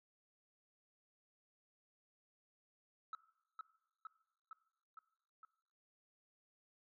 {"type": "tone with echo", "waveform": "sine", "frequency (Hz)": 1300, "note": "E6", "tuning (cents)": -24, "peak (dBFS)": -39, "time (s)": [3.13, 3.15], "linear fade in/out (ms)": 2, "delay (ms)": 460, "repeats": 5, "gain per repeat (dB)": -3, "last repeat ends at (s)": 5.45, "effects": ["noise-tail reverb RT60 0.9 s tail -19 dB re dry", "tanh soft clip ceiling -41 dBFS"]}